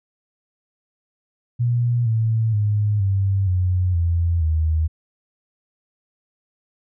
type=tone with pitch steps; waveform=sine; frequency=120.1 / 112.06 / 104.55 / 97.55 / 91.02 / 84.92 / 79.24 Hz; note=B2 / A2 / G#2 / G2 / F#2 / F2 / D#2; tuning=-48 / +32 / +12 / -8 / -28 / -48 / +32 cents; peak=-16 dBFS; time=1.59-4.88 s; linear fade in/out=20 ms; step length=470 ms; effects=none